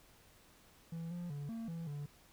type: tone with pitch steps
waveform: triangle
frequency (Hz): 165.7 / 174.7 / 143.8 / 227.5 / 166.2 / 145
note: E3 / F3 / D3 / A#3 / E3 / D3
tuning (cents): +9 / +1 / -36 / -42 / +15 / -22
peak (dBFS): -38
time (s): 0.92-2.06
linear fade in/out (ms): 5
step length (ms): 190
effects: pink hiss -64 dBFS RMS until 2.32 s

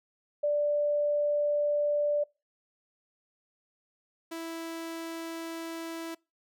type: tone pair in turn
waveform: sine / sawtooth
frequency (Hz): 587.3 / 329.6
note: D5 / E4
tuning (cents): 0 / 0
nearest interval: minor seventh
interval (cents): 1000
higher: first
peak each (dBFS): -24 / -32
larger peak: first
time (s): 0.43-2.24 / 4.31-6.15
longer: second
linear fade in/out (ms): 10
effects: noise-tail reverb RT60 0.3 s tail -26 dB re dry

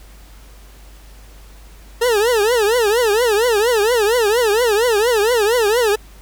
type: tone with vibrato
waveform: 40% pulse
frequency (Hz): 449.2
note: A4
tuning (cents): +36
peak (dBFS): -12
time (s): 2.01-5.96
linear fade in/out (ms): 10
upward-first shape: triangle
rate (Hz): 4.3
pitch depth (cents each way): 220
effects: added 50 Hz sine -39 dBFS peak until 6.21 s + pink hiss -47 dBFS RMS until 6.21 s

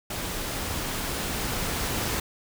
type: noise with level ramp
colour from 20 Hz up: pink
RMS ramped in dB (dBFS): -32 to -28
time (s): 0.1-2.2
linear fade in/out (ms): 5
effects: none

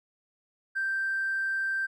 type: tone with tanh clipping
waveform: triangle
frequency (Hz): 1568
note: G6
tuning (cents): 0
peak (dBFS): -26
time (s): 0.75-1.87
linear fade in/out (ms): 20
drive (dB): 1
effects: none

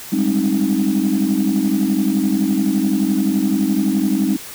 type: chord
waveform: sine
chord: Ab major seventh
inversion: third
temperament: equal with one note detuned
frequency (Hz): 196 / 207.7 / 266.7 / 311.1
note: G3 / Ab3 / C4 / Eb4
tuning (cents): 0 / 0 / +33 / 0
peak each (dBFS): -19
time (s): 0.12-4.37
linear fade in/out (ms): 10
effects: tanh soft clip ceiling -8 dBFS + white hiss -34 dBFS RMS until 4.54 s

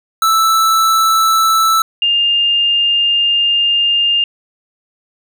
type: tone pair in turn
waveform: square / sine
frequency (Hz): 1318.5 / 2810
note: E6 / F7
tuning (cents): 0 / +10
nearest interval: octave + minor second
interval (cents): 1310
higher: second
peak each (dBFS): -10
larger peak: neither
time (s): 0.22-1.82 / 2.02-4.24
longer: second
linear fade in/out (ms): 2
effects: none

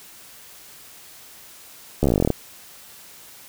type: slowing click train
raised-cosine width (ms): 2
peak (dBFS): -5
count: 15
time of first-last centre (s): 2.03-2.303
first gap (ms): 13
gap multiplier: 1.06
effects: white hiss -45 dBFS RMS until 3.48 s

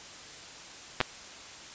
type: clicks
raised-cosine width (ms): 0.3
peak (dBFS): -8 / -8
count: 2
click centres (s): 1.004 / 1.012
effects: white hiss -46 dBFS RMS until 1.74 s + resampled to 16000 Hz

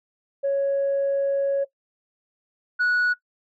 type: tone pair in turn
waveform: sine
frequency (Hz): 554.4 / 1467.3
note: C#5 / F#6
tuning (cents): 0 / -15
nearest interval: octave + perfect fourth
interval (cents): 1685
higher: second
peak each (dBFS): -18 / -16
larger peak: second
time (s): 0.43-1.65 / 2.79-3.14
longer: first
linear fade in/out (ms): 20
effects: noise-tail reverb RT60 0.1 s tail -18 dB re dry + tanh soft clip ceiling -17 dBFS

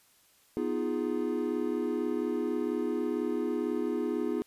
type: chord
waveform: triangle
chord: F half-diminished seventh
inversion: second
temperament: equal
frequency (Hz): 246.9 / 311.1 / 349.2 / 415.3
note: Cb4 / Eb4 / F4 / Ab4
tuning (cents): 0 / 0 / 0 / 0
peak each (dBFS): -32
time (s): 0.57-4.42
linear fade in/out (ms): 0
effects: white hiss -64 dBFS RMS until 4.46 s + resampled to 32000 Hz

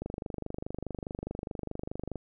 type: click train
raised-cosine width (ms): 2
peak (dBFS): -22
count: 54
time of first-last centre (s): 0.02-2.157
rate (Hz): 24.8
effects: none

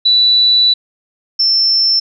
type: tone pair in turn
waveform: sine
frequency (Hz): 3960 / 5350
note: B7 / E8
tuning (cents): +4 / +25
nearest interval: perfect fourth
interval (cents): 521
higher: second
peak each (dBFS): -7 / -9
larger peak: first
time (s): 0.05-0.74 / 1.39-2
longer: first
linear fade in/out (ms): 10
effects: none

